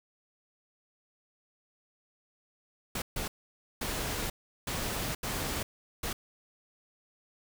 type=noise bursts at uneven times; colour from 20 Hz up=pink; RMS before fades=-34 dBFS; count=6; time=2.95-3.02 / 3.16-3.28 / 3.81-4.3 / 4.67-5.15 / 5.23-5.63 / 6.03-6.13 s; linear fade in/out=5 ms; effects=none